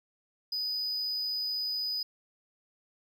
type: tone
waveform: triangle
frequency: 4978 Hz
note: D#8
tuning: in tune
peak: -29 dBFS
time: 0.52-2.03 s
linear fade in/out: 5 ms
effects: none